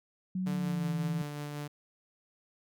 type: tone with pitch glide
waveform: sine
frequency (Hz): 185.4 to 166.13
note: F#3 to E3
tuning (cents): +4 to +14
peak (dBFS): -30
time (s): 0.35-1.22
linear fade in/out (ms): 5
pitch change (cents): -190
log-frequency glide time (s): 0.51-0.94
type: tone with tremolo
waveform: sawtooth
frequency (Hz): 146.83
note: D3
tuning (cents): 0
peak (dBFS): -32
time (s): 0.46-1.68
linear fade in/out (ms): 10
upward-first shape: sine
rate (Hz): 5.5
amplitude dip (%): 25
effects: none